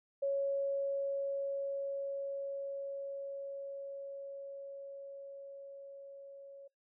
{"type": "tone with level ramp", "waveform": "sine", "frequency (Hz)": 554.4, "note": "C#5", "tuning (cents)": 0, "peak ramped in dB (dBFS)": [-30, -49], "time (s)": [0.22, 6.68], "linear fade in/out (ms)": 10, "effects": ["noise-tail reverb RT60 0.2 s tail -26 dB re dry"]}